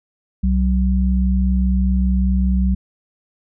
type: tone pair together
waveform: sine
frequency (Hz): 63.6 / 188.61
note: C2 / F#3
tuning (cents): -48 / +33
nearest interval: octave + perfect fifth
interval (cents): 1881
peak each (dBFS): -15 / -18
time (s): 0.43-2.75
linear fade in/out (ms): 10
effects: none